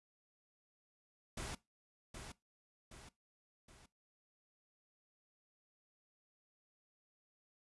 pink noise with echo, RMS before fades -44 dBFS, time 1.37-1.55 s, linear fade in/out 5 ms, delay 770 ms, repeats 3, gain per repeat -6 dB, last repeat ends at 3.86 s, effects noise-tail reverb RT60 0.2 s tail -20 dB re dry + resampled to 24000 Hz

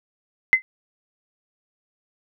sine tone with exponential decay, 2054 Hz, C7, 33 cents flat, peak -6 dBFS, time 0.53-0.62 s, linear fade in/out 0 ms, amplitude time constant 19 ms, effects none

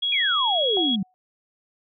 sine tone, 3322 Hz, G#7, in tune, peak -21 dBFS, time 0.02-0.96 s, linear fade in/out 10 ms
sine exponential sweep, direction down, 2489 to 180 Hz, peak -22 dBFS, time 0.12-1.03 s, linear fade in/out 5 ms
sine tone with exponential decay, 739 Hz, F#5, 2 cents flat, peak -25 dBFS, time 0.77-1.14 s, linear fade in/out 0 ms, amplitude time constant 79 ms
effects none

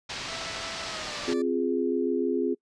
white low-pass noise, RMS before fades -36 dBFS, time 0.09-1.34 s, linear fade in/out 10 ms, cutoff 5400 Hz, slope 24 dB/octave
20% pulse tone with pitch glide, 659.3 to 584 Hz, E5 to D5, 0 to -10 cents, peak -35 dBFS, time 0.28-1.42 s, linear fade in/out 5 ms, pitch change -210 cents, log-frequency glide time 0.85-1.2 s
sine chord, F minor, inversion second, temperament equal, 261.6 / 349.2 / 415.3 Hz, C4 / F4 / Ab4, 0 / 0 / 0 cents, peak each -28 dBFS, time 1.27-2.55 s, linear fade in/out 20 ms
effects noise-tail reverb RT60 0.1 s tail -26 dB re dry + resampled to 22050 Hz

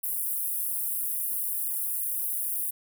pink high-pass noise, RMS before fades -30 dBFS, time 0.03-2.71 s, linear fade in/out 10 ms, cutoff 10000 Hz, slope 48 dB/octave, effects none

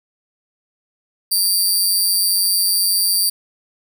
15% pulse tone with amplitude modulation, 4699 Hz, D8, in tune, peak -5 dBFS, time 1.31-3.3 s, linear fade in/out 10 ms, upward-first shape sine, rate 186 Hz, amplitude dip 65%, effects none

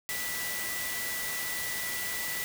sine tone in noise, 1970 Hz, B6, 5 cents flat, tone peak -36 dBFS, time 0.09-2.44 s, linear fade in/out 0 ms, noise white, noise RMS -35 dBFS, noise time 0.09-2.44 s, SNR -4 dB, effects none

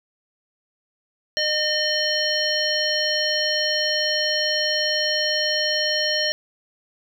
harmonic tone with a mistuned harmonic, 609 Hz, D#5, 37 cents flat, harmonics 1 / 3 / 5 / 7 / 9, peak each -26 / -26 / -26 / -26 / -26 dBFS, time 1.37-6.32 s, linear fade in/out 0 ms, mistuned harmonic 9, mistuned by +21 cents, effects 8-bit

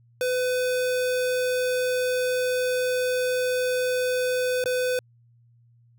square tone with dropouts, 503 Hz, B4, 32 cents sharp, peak -23 dBFS, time 0.21-4.99 s, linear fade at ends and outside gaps 1 ms, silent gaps 4.64-4.658 s, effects added 118 Hz sine -55 dBFS peak until 5.98 s

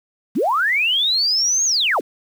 sine linear two-way sweep, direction up then down, 155.5 to 6645 to 155.5 Hz, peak -15 dBFS, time 0.35-2.01 s, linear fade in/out 20 ms, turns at 1.65 s, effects 7-bit

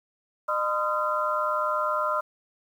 sine tone cluster, 608 / 1022 / 1250 / 1370 Hz, D#5 / C6 / D#6 / F6, -40 / -41 / +8 / -34 cents, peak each -29 dBFS, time 0.48-2.21 s, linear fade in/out 10 ms, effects 9-bit

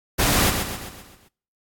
pink noise with echo, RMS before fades -19 dBFS, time 0.18-0.51 s, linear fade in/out 20 ms, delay 130 ms, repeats 6, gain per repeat -6 dB, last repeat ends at 1.29 s, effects noise-tail reverb RT60 0.6 s tail -26 dB re dry + AAC 64 kbps

